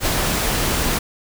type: noise with ADSR envelope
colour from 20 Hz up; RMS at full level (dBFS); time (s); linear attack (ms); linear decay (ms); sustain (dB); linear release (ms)
pink; -18; 0-0.99; 63; 15; -2; 10
effects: none